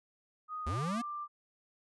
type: tone with pitch glide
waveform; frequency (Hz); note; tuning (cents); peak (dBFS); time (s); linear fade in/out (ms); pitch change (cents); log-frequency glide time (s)
sine; 1244.5 to 1183.5; D#6 to D6; 0 to +13; -37; 0.48-1.28; 50; -87; 0.62-0.83
type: linear sweep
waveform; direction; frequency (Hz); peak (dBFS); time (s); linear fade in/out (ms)
square; up; 67.3 to 246.9; -34; 0.66-1.02; 10
effects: resampled to 24000 Hz